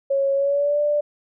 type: tone with pitch glide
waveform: sine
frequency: 550 to 589.5 Hz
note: C#5 to D5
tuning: -14 to +6 cents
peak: -17 dBFS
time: 0.1-1.01 s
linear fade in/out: 10 ms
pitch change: +120 cents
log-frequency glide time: 0.34-0.8 s
effects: none